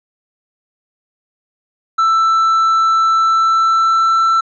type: tone with pitch glide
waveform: triangle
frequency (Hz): 1327 to 1335.5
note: E6 to E6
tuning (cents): +11 to +22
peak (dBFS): -8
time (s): 1.98-4.41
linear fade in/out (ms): 10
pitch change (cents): +11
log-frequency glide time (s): 3.17-4.18
effects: resampled to 16000 Hz